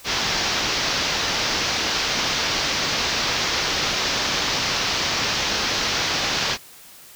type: low-pass noise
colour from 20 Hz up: white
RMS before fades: -23 dBFS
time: 0.04-6.58 s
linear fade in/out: 50 ms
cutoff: 5900 Hz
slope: 48 dB/octave
effects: white hiss -45 dBFS RMS until 7.15 s

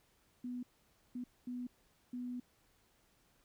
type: tone bursts at uneven times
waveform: sine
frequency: 246.9 Hz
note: B3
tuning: in tune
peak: -39 dBFS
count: 4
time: 0.44-0.63 / 1.15-1.24 / 1.47-1.67 / 2.13-2.4 s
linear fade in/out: 5 ms
effects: pink hiss -72 dBFS RMS until 3.44 s

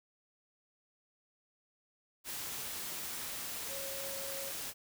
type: tone in noise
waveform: sine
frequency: 547 Hz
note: C#5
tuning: 23 cents flat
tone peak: -44 dBFS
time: 3.68-4.53 s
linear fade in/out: 50 ms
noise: white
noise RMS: -41 dBFS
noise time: 2.24-4.74 s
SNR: -6 dB
effects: none

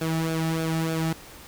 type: tone with flanger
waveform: sawtooth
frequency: 161.9 Hz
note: E3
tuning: 31 cents flat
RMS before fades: -26 dBFS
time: 0.01-1.13 s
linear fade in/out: 5 ms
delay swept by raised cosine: 0.99 to 1.99 ms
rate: 3.3 Hz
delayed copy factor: -0.65
effects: pink hiss -45 dBFS RMS until 1.47 s

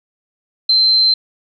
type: tone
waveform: sine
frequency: 4108 Hz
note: C8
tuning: 33 cents flat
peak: -9 dBFS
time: 0.69-1.14 s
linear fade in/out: 5 ms
effects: none

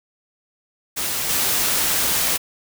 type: noise with level steps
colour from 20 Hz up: white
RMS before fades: -24 / -20 dBFS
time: 0.96-2.38 s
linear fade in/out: 20 ms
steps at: 1.29 s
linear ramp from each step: 5 ms
effects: none

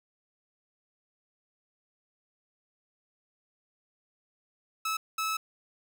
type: tone bursts at uneven times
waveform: sawtooth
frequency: 1300 Hz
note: E6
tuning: 24 cents flat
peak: -25 dBFS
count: 2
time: 4.85-4.97 / 5.18-5.37 s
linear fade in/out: 5 ms
effects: none

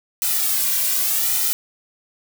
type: noise with flanger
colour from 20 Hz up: blue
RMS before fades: -20 dBFS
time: 0.22-1.53 s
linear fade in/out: 0 ms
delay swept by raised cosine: 1.8 to 2.33 ms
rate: 0.85 Hz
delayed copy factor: -0.95
effects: none

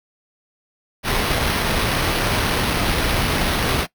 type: noise with sample-and-hold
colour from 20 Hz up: pink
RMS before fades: -20 dBFS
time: 1.03-3.87 s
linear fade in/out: 50 ms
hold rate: 7350 Hz
effects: noise-tail reverb RT60 0.1 s tail -19 dB re dry

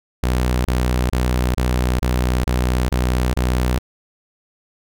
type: tone bursts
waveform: sawtooth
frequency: 62.1 Hz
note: B1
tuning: 10 cents sharp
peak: -12 dBFS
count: 8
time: 0.23-3.786 s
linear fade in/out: 0 ms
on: 420 ms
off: 28 ms
effects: none

